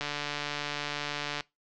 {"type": "click train", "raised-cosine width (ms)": 0.2, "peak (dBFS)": -15, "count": 205, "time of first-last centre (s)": [0.01, 1.407], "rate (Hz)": 146, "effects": ["noise-tail reverb RT60 0.2 s tail -22 dB re dry", "low-pass 5000 Hz 12 dB/octave"]}